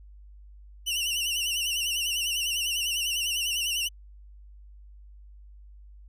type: tone with vibrato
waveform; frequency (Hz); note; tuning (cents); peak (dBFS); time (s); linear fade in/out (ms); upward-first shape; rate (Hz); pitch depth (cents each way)
sawtooth; 2865; F7; +44; -23; 0.86-3.89; 20; sine; 10; 94
effects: added 50 Hz sine -46 dBFS peak until 6.08 s + resampled to 32000 Hz

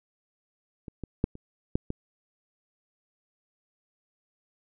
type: clicks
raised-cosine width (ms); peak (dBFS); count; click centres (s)
3; -26 / -22 / -10 / -30 / -11 / -18; 6; 0.882 / 1.037 / 1.241 / 1.354 / 1.755 / 1.904
effects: none

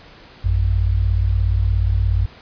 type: tone pair together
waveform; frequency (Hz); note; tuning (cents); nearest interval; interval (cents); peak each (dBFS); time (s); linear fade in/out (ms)
sine; 55.56 / 92.5; A1 / F#2; +18 / 0; major sixth; 882; -17; 0.44-2.26; 10
effects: pink hiss -44 dBFS RMS until 2.41 s + resampled to 11025 Hz

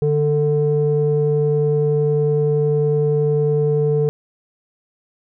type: tone with low-pass filter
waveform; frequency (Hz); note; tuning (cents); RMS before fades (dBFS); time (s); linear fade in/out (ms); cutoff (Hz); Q
square; 148.2; D3; +16; -17; 0.02-4.09; 0; 430; 4.2
effects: none

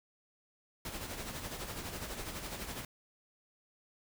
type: noise with tremolo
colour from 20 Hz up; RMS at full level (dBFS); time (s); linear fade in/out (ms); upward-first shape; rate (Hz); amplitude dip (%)
pink; -40; 0.85-2.85; 2; sine; 12; 50
effects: none

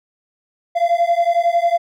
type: beating tone pair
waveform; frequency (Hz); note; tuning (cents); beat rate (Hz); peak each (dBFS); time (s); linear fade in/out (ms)
triangle; 681 / 692; F5 / F5; -44 / -16; 11; -14; 0.75-1.78; 20
effects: tanh soft clip ceiling -5 dBFS

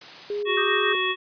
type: high-pass noise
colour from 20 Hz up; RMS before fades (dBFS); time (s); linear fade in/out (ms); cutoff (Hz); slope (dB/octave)
white; -41; 0.01-0.43; 5; 130; 24
type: tone with vibrato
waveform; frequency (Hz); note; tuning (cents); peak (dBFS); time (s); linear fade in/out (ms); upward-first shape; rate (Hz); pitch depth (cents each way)
sine; 410.9; G#4; -18; -25; 0.3-0.95; 2; triangle; 2.3; 13
type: harmonic tone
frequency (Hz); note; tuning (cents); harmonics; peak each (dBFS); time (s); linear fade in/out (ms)
371.7; F#4; +8; 1 / 3 / 5 / 7 / 9; -28 / -28 / -28 / -28 / -28; 0.45-1.16; 50
type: chord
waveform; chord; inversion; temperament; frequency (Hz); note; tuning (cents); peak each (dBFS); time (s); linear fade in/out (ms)
sine; Eb major seventh; third; equal; 1174.7 / 1244.5 / 1568 / 1864.7; D6 / Eb6 / G6 / Bb6; 0 / 0 / 0 / 0; -31; 0.57-0.93; 5
effects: resampled to 11025 Hz

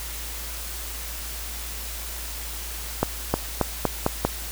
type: accelerating click train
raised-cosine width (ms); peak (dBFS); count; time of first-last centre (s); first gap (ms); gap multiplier
1; -5; 6; 3.03-4.25; 310; 0.88
effects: added 56 Hz sine -35 dBFS peak until 4.51 s + white hiss -35 dBFS RMS until 4.51 s

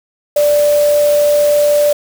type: tone in noise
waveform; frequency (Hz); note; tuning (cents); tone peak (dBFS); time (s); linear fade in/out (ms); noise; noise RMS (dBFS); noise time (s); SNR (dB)
sine; 587.3; D5; 0; -8; 0.36-1.93; 5; white; -25; 0.36-1.93; +14
effects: none

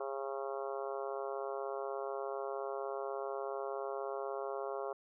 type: harmonic tone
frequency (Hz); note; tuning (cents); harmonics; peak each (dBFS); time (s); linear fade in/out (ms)
136.6; C#3; -25; 3 / 4 / 5 / 6 / 7 / 8 / 9 / 10; -41 / -42 / -44 / -48 / -51 / -47 / -53 / -52; 0-4.93; 5
effects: none

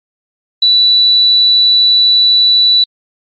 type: tone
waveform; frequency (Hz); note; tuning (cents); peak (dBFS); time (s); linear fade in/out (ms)
sine; 3956; B7; +2; -5; 0.62-2.84; 5
effects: MP3 32 kbps

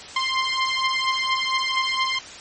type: beating tone pair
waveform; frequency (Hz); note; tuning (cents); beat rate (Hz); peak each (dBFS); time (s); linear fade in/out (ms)
15% pulse; 1046.5 / 1050.8; C6 / C6; 0 / +7; 4.3; -17; 0.16-2.19; 5
effects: white hiss -39 dBFS RMS until 2.4 s + MP3 32 kbps

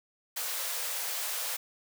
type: high-pass noise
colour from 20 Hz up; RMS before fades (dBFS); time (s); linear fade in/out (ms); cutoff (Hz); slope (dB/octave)
white; -34; 0.36-1.57; 10; 450; 96
effects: none

